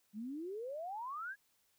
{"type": "exponential sweep", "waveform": "sine", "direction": "up", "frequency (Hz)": [200, 1695], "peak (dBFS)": -40, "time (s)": [0.13, 1.36], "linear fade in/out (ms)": 50, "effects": ["white hiss -75 dBFS RMS until 1.78 s"]}